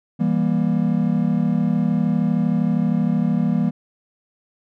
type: chord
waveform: triangle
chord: E diminished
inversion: none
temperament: just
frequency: 164.81 / 197.78 / 237.3 Hz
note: E3 / G3 / Bb3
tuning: 0 / +16 / +31 cents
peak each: -19 dBFS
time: 0.19-3.71 s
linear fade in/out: 20 ms
effects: none